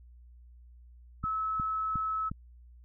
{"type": "tone", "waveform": "sine", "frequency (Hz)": 1297, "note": "E6", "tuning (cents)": -28, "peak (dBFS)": -29, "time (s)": [1.23, 2.3], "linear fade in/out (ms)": 20}
{"type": "click train", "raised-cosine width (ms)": 5, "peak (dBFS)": -24, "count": 4, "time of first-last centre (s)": [1.24, 2.315], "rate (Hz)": 2.79}
{"effects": ["added 60 Hz sine -51 dBFS peak until 2.84 s"]}